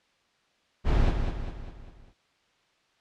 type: noise with echo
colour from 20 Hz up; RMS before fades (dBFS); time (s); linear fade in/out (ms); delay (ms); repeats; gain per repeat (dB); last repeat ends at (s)
brown; -22; 0.84-1.14; 50; 200; 5; -6; 2.14
effects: white hiss -67 dBFS RMS until 3 s + low-pass 4000 Hz 12 dB/octave